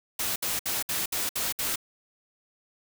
white noise bursts, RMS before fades -29 dBFS, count 7, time 0.19-1.758 s, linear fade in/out 5 ms, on 170 ms, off 63 ms, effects none

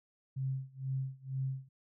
sine tone with tremolo, 133.1 Hz, C3, 30 cents sharp, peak -31 dBFS, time 0.36-1.69 s, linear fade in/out 10 ms, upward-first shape sine, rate 2.1 Hz, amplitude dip 95%, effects none

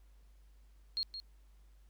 sine tone with echo, 4265 Hz, C8, 32 cents sharp, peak -32 dBFS, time 0.97-1.03 s, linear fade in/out 0 ms, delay 170 ms, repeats 1, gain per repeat -9 dB, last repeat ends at 1.2 s, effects added 50 Hz sine -58 dBFS peak until 1.89 s + pink hiss -75 dBFS RMS until 1.89 s

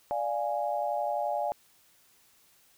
sine chord, D diminished, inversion none, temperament equal, 587.3 / 698.5 / 830.6 Hz, D5 / F5 / Ab5, 0 / 0 / 0 cents, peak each -32 dBFS, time 0.11-1.52 s, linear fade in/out 0 ms, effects white hiss -63 dBFS RMS until 2.77 s

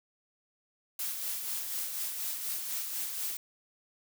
blue noise with tremolo, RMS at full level -34 dBFS, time 0.99-3.37 s, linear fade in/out 2 ms, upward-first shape sine, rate 4.1 Hz, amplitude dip 40%, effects none

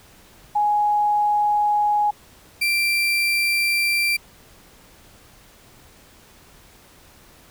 sine / 35% pulse tone pair in turn, 833 / 2356 Hz, G#5 / D7, +5 / +5 cents, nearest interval octave + tritone, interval 1800 cents, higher second, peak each -16 dBFS, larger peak neither, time 0.55-2.11 / 2.61-4.17 s, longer neither, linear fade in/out 10 ms, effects pink hiss -50 dBFS RMS until 7.5 s

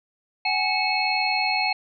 sine tone cluster, 753 / 834 / 2208 / 2594 / 4273 Hz, F#5 / G#5 / C#7 / E7 / C8, +30 / +7 / -7 / -28 / +36 cents, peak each -27 dBFS, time 0.45-1.73 s, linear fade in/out 5 ms, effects none

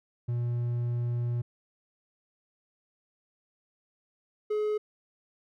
triangle tone pair in turn, 120 / 423.7 Hz, B2 / G#4, -49 / +35 cents, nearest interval octave + minor seventh, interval 2184 cents, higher second, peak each -25 / -24 dBFS, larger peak second, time 0.28-1.42 / 4.5-4.78 s, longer first, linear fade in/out 10 ms, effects none

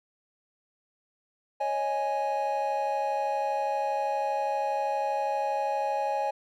triangle chord, C# suspended second, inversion none, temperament equal with one note detuned, 554.4 / 626.9 / 830.6 Hz, C#5 / D#5 / G#5, 0 / +13 / 0 cents, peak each -30 / -32 / -26 dBFS, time 1.6-6.31 s, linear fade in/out 10 ms, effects none

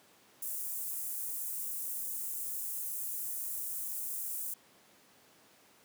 white high-pass noise, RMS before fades -38 dBFS, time 0.42-4.54 s, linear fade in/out 5 ms, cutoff 8300 Hz, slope 24 dB/octave, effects pink hiss -62 dBFS RMS until 5.84 s + high-pass 200 Hz 12 dB/octave

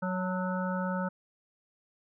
harmonic tone with a mistuned harmonic, 185 Hz, F#3, in tune, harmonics 1 / 3 / 5 / 7 / 8, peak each -31 / -36 / -38 / -39 / -40 dBFS, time 0.02-1.09 s, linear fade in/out 10 ms, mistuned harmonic 5, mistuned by -44 cents, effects none

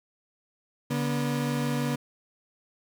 35% pulse tone pair together, 144 / 242.2 Hz, D3 / B3, -34 / -34 cents, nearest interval major sixth, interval 900 cents, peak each -27 dBFS, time 0.9-1.96 s, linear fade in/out 10 ms, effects none

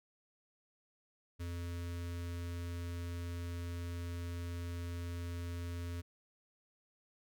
square tone with notch filter, 86.4 Hz, F2, 18 cents flat, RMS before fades -41 dBFS, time 1.39-6.02 s, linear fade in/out 20 ms, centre 780 Hz, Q 1.5, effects none

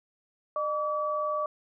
sine tone pair together, 607 / 1147.4 Hz, D#5 / D6, -43 / -41 cents, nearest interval major seventh, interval 1102 cents, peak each -30 / -29 dBFS, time 0.56-1.46 s, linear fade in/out 2 ms, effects none

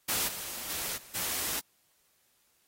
white noise with level steps, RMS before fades -30 / -39 / -35 / -52 / -33 dBFS, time 0.08-1.6 s, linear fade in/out 10 ms, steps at 0.27 / 0.68 / 0.96 / 1.14 s, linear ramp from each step 20 ms, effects white hiss -70 dBFS RMS until 2.67 s + AAC 48 kbps

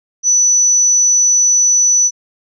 sine tone, 5960 Hz, F#8, 12 cents sharp, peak -8 dBFS, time 0.23-2.11 s, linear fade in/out 50 ms, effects none

